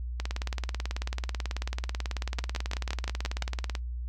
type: two click trains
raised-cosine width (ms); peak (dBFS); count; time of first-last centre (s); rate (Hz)
0.2; -16 / -14; 66 / 7; 0.2-3.752 / 2.39-3.423; 18.3 / 5.81
effects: noise-tail reverb RT60 0.1 s tail -18 dB re dry + added 60 Hz sine -32 dBFS peak until 4.08 s